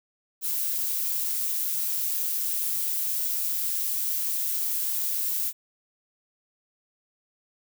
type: noise with amplitude modulation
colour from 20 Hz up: violet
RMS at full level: -26 dBFS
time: 0.41-5.53 s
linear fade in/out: 50 ms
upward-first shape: sine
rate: 164 Hz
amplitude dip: 35%
effects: none